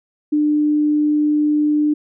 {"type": "tone", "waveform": "sine", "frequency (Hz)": 299.1, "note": "D4", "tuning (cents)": 32, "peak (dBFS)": -13, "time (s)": [0.32, 1.94], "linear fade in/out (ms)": 10, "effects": []}